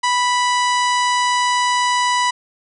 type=harmonic tone; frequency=986 Hz; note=B5; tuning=3 cents flat; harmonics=1 / 2 / 3 / 4 / 5 / 6 / 7 / 8 / 9; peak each=-16 / -22 / -26 / -28 / -30 / -32 / -33 / -34 / -35 dBFS; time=0.03-2.31 s; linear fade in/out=10 ms; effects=none